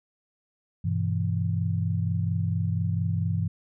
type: chord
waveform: sine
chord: E minor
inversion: first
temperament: equal with one note detuned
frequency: 99.14 / 123.47 / 164.81 Hz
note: G2 / B2 / E3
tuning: +20 / 0 / 0 cents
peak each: -26 / -31 / -28 dBFS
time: 0.84-3.48 s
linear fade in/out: 10 ms
effects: none